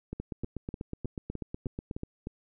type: two click trains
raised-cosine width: 3 ms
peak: -22 / -23 dBFS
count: 16 / 8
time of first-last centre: 0.2-2.034 / 0.13-2.271 s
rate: 8.18 / 3.27 Hz
effects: none